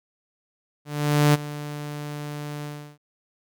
sawtooth tone with ADSR envelope, 147.5 Hz, D3, 8 cents sharp, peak -10 dBFS, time 0.85-2.98 s, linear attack 490 ms, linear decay 23 ms, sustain -17 dB, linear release 340 ms, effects none

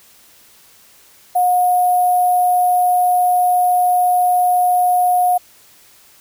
sine tone with sample-and-hold, 722 Hz, F#5, 43 cents flat, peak -11 dBFS, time 1.35-5.38 s, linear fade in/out 10 ms, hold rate 11025 Hz, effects white hiss -48 dBFS RMS until 6.2 s

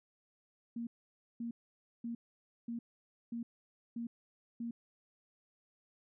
sine tone bursts, 233.9 Hz, A#3, 6 cents sharp, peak -37 dBFS, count 7, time 0.76-4.71 s, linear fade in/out 5 ms, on 110 ms, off 530 ms, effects none

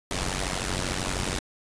pink noise with amplitude modulation, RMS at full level -25 dBFS, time 0.11-1.39 s, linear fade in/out 0 ms, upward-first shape sine, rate 92.8 Hz, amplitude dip 90%, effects resampled to 22050 Hz

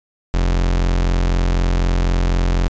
40% pulse tone, 44 Hz, F1, 14 cents sharp, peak -13 dBFS, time 0.34-2.68 s, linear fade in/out 0 ms, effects resampled to 16000 Hz

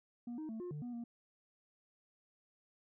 sine tone with pitch steps, 239.3 / 311.4 / 222.6 / 356.6 / 148.6 / 243.1 / 235.5 Hz, A#3 / D#4 / A3 / F4 / D3 / B3 / A#3, +46 / +2 / +20 / +36 / +21 / -27 / +18 cents, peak -38 dBFS, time 0.27-1.04 s, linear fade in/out 5 ms, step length 110 ms, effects tanh soft clip ceiling -40 dBFS

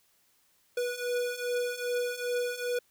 square beating tone pair, 486.9 / 489.4 Hz, B4 / B4, -25 / -16 cents, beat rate 2.5 Hz, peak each -35 / -32 dBFS, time 0.77-2.79 s, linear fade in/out 5 ms, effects white hiss -68 dBFS RMS until 2.9 s

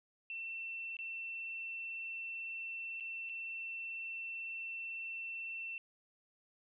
sine tone with dropouts, 2691 Hz, E7, 35 cents sharp, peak -40 dBFS, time 0.3-5.78 s, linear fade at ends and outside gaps 1 ms, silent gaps 0.968-0.989 / 3-3.006 / 3.291-3.295 s, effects none

